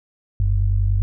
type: tone pair together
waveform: sine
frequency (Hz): 46.1 / 96.2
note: F#1 / G2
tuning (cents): -6 / -32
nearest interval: octave + minor second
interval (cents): 1274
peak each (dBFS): -18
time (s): 0.4-1.02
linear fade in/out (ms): 0
effects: none

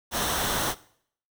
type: noise with comb filter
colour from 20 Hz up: pink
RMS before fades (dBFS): -27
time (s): 0.11-0.75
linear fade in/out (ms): 50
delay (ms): 0.42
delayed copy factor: -0.5
effects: noise-tail reverb RT60 0.6 s tail -19 dB re dry

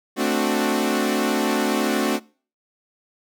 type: chord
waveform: sawtooth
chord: D dominant seventh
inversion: second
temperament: equal with one note detuned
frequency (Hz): 220 / 261.6 / 293.7 / 367.9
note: A3 / C4 / D4 / F#4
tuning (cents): 0 / 0 / 0 / -10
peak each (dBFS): -21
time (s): 0.16-2.2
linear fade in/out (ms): 50
effects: noise-tail reverb RT60 0.4 s tail -23 dB re dry

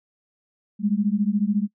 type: beating tone pair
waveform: sine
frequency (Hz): 199.6 / 213.6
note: G3 / G#3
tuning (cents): +32 / +49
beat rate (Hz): 14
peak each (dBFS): -22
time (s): 0.79-1.68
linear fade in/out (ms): 50
effects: noise-tail reverb RT60 0.1 s tail -24 dB re dry

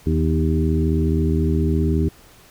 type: harmonic tone with a mistuned harmonic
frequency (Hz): 79.2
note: D#2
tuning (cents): +31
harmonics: 1 / 2 / 3 / 4 / 5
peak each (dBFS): -19 / -22 / -24 / -25 / -26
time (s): 0.06-2.09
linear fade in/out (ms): 10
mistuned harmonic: 3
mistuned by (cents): +34
effects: pink hiss -49 dBFS RMS until 2.5 s

